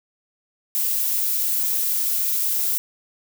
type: noise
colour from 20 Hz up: violet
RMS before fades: -22 dBFS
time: 0.75-2.78 s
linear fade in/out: 0 ms
effects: none